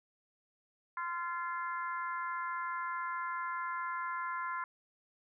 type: harmonic tone with a mistuned harmonic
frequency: 344.6 Hz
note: F4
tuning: 23 cents flat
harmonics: 3 / 4 / 5 / 6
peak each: -37 / -40 / -44 / -49 dBFS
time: 0.97-4.64 s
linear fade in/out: 2 ms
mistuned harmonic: 6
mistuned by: +19 cents
effects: none